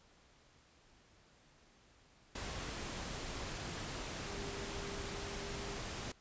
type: tone in noise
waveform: sine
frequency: 400 Hz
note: G4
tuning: 35 cents sharp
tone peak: -48 dBFS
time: 4.26-5.79 s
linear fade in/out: 5 ms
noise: pink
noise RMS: -43 dBFS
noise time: 2.35-6.12 s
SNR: -8 dB
effects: pink hiss -66 dBFS RMS until 6.2 s + resampled to 16000 Hz